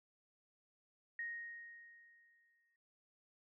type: tone with exponential decay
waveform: sine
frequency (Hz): 1868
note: A#6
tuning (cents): +3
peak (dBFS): -39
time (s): 1.19-2.76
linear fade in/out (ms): 2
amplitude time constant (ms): 340
effects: none